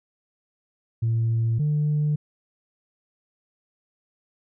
sine tone pair in turn, 114.2 / 149.55 Hz, A#2 / D3, -35 / +32 cents, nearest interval perfect fourth, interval 467 cents, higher second, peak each -18 dBFS, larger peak neither, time 1.02-1.59 / 1.59-2.16 s, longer neither, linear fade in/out 10 ms, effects tanh soft clip ceiling -17 dBFS

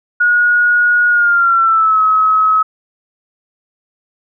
sine tone with pitch glide, 1447 to 1281.7 Hz, F#6 to E6, -39 to -49 cents, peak -8 dBFS, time 0.2-2.63 s, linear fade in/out 10 ms, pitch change -210 cents, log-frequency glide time 1.09-2.01 s, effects none

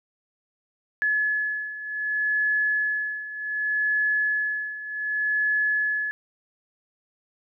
sine beating tone pair, 1707 / 1707.66 Hz, G#6 / G#6, +47 / +48 cents, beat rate 0.66 Hz, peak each -28 / -24 dBFS, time 1.02-6.11 s, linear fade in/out 0 ms, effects none

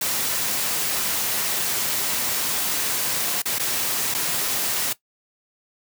white noise with dropouts, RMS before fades -24 dBFS, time 0.01-4.93 s, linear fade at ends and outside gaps 5 ms, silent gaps 3.42-3.455 / 3.586-3.595 / 4.142-4.146 s, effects noise-tail reverb RT60 0.1 s tail -17 dB re dry + high-pass 100 Hz 12 dB/octave

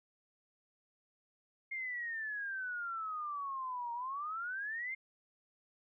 sine exponential two-way sweep, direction down then up, 2138 to 932.3 to 2138 Hz, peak -37 dBFS, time 1.71-4.95 s, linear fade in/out 10 ms, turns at 3.93 s, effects none

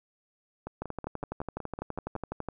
two click trains, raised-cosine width 1 ms, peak -23 / -20 dBFS, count 9 / 21, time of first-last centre 0.67-2.163 / 0.82-2.487 s, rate 5.36 / 12 Hz, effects none

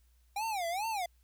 square tone with vibrato, 779 Hz, G5, 11 cents flat, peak -33 dBFS, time 0.36-1.06 s, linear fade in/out 5 ms, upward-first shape sine, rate 2.4 Hz, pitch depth 260 cents each way, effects added 60 Hz sine -63 dBFS peak until 1.23 s + white hiss -75 dBFS RMS until 1.23 s

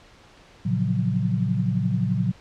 sine chord, Gb major seventh, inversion first, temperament just, 115.62 / 138.75 / 173.43 / 185 Hz, Bb2 / Db3 / F3 / Gb3, -14 / +2 / -12 / 0 cents, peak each -25 / -27 / -27 / -25 dBFS, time 0.65-2.32 s, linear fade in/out 10 ms, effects pink hiss -51 dBFS RMS until 2.4 s + low-pass 5000 Hz 12 dB/octave

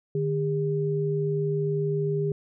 sine tone pair together, 151.22 / 403.7 Hz, D#3 / G#4, -49 / -49 cents, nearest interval octave + perfect fourth, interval 1700 cents, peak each -26 dBFS, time 0.15-2.32 s, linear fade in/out 2 ms, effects none

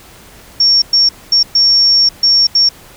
sine tone bursts at uneven times, 5500 Hz, F8, 27 cents flat, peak -6 dBFS, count 6, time 0.6-0.82 / 0.93-1.09 / 1.32-1.43 / 1.55-2.09 / 2.23-2.47 / 2.55-2.69 s, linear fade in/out 5 ms, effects pink hiss -39 dBFS RMS until 2.96 s

